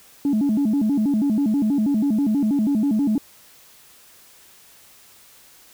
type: tone with vibrato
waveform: sine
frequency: 246.9 Hz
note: B3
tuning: in tune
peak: -15 dBFS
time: 0.25-3.18 s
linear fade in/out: 2 ms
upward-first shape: square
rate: 6.2 Hz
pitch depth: 240 cents each way
effects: tanh soft clip ceiling -14 dBFS + white hiss -50 dBFS RMS until 5.73 s